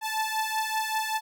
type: beating tone pair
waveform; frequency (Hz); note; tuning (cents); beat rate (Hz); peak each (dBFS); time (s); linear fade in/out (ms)
sawtooth; 873 / 878.2; A5 / A5; -14 / -4; 5.2; -25 / -27; 0.01-1.21; 50
effects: none